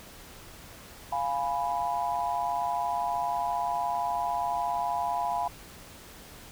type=chord; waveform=sine; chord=F diminished; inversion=none; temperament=equal; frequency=698.5 / 830.6 / 987.8 Hz; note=F5 / Ab5 / Cb6; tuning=0 / 0 / 0 cents; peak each=-31 dBFS; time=1.12-5.48 s; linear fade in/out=5 ms; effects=pink hiss -48 dBFS RMS until 6.51 s